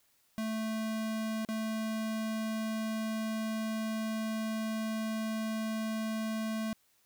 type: tone with dropouts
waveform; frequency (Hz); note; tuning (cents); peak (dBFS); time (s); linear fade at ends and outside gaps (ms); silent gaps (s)
square; 220; A3; 0; -33; 0.38-6.73; 0; 1.449-1.488
effects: white hiss -70 dBFS RMS until 7.05 s

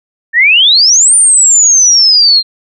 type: exponential two-way sweep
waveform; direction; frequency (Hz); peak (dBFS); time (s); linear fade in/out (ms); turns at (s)
sine; up then down; 1760 to 9240 to 4145; -3; 0.33-2.43; 50; 1.15
effects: none

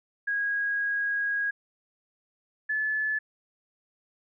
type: tone pair in turn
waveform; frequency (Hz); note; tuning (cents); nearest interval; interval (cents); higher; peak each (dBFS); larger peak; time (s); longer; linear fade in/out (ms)
sine; 1645 / 1727.9; G#6 / A6; -17 / -32; minor second; 85; second; -25; neither; 0.27-1.51 / 2.69-3.19; first; 10
effects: none

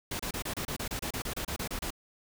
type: noise bursts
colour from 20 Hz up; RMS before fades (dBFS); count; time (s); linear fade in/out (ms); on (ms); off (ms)
pink; -35; 16; 0.11-1.905; 5; 85; 29
effects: none

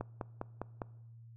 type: click train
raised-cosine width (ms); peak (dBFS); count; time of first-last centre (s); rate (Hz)
1; -23; 5; 0.01-0.818; 4.95
effects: noise-tail reverb RT60 0.9 s tail -21 dB re dry + added 115 Hz sine -51 dBFS peak until 1.36 s

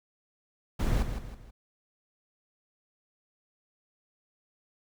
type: noise with echo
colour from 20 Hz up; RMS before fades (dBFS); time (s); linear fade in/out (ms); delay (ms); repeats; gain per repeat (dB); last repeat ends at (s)
brown; -26; 0.79-1.03; 10; 160; 3; -8; 1.51
effects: none

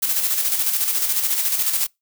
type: noise with tremolo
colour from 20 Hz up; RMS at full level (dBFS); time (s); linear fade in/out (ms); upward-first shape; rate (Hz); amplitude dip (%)
blue; -19; 0.02-1.87; 10; square; 14; 45
effects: noise-tail reverb RT60 0.2 s tail -26 dB re dry

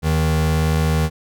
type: tone pair together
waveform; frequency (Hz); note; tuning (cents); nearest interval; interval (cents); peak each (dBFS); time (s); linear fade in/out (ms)
square; 79.2 / 157.72; D#2 / D#3; +31 / +24; octave; 1193; -19; 0.02-1.1; 50
effects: none

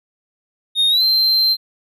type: tone with pitch glide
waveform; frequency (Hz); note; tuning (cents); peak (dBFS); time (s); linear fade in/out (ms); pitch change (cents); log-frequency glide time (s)
triangle; 3700 to 4129; A#7 to C8; -14 to -24; -11; 0.75-1.57; 50; +190; 0.89-1.03
effects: none

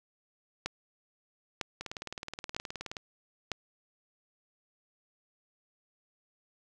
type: two click trains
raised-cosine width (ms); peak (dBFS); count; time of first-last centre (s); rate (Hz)
0.2; -15 / -21; 4 / 23; 0.66-3.517 / 1.81-2.968; 1.05 / 19
effects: none

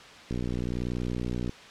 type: click train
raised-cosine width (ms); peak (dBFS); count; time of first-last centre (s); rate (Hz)
3; -19; 73; 0.31-1.494; 60.8
effects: white hiss -47 dBFS RMS until 1.7 s + low-pass 4000 Hz 12 dB/octave

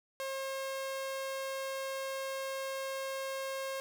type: tone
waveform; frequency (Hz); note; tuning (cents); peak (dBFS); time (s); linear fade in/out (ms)
sawtooth; 537; C5; +45; -32; 0.2-3.8; 0
effects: none

